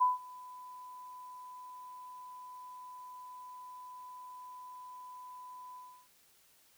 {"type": "tone with ADSR envelope", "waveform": "sine", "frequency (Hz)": 1000, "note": "B5", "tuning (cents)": 21, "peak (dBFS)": -22, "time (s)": [0, 6.08], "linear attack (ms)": 19, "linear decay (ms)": 160, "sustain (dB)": -24, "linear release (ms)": 320, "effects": ["white hiss -66 dBFS RMS until 6.77 s"]}